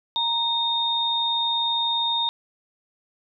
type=tone pair together; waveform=sine; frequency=932.3 / 3680 Hz; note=A#5 / A#7; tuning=0 / -23 cents; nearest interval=2 octaves; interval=2377 cents; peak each=-26 / -22 dBFS; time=0.16-2.29 s; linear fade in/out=0 ms; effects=none